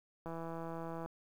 click train, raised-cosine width 1 ms, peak -30 dBFS, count 133, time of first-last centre 0.26-1.06 s, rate 165 Hz, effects 10-bit

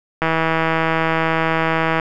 click train, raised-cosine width 0.5 ms, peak -3 dBFS, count 289, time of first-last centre 0.22-1.998 s, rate 162 Hz, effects none

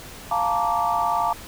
sine chord, Bb major seventh, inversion second, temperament just, 699.2 / 874.1 / 932.3 / 1165.4 Hz, F5 / A5 / Bb5 / D6, +2 / -12 / 0 / -14 cents, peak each -25 dBFS, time 0.31-1.33 s, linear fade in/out 5 ms, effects pink hiss -40 dBFS RMS until 1.47 s

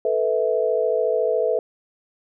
sine chord, A suspended second, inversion none, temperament equal with one note detuned, 440 / 493.9 / 649.8 Hz, A4 / B4 / E5, 0 / 0 / -25 cents, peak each -22 / -22 / -23 dBFS, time 0.05-1.59 s, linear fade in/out 2 ms, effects none

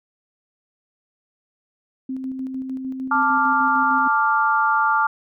sine tone with tremolo, 262 Hz, C4, 2 cents sharp, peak -24 dBFS, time 2.09-4.08 s, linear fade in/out 5 ms, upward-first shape square, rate 6.6 Hz, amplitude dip 35%
sine chord, D minor, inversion second, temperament equal, 880 / 1174.7 / 1396.9 Hz, A5 / D6 / F6, 0 / 0 / 0 cents, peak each -20 dBFS, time 3.11-5.07 s, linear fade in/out 5 ms
effects none

